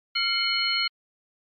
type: tone cluster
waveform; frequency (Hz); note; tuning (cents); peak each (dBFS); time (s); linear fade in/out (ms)
sine; 1379 / 2137 / 2245 / 2999 / 4271; F6 / C7 / C#7 / F#7 / C8; -22 / +36 / +21 / +23 / +35; -31 / -30 / -33 / -28 / -25; 0.15-0.88; 10
effects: MP3 48 kbps